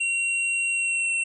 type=tone with pitch glide; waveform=square; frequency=2744 to 2712 Hz; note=F7 to E7; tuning=-31 to +49 cents; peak=-23 dBFS; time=0-1.24 s; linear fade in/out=10 ms; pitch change=-20 cents; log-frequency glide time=0.7-1.11 s; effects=resampled to 22050 Hz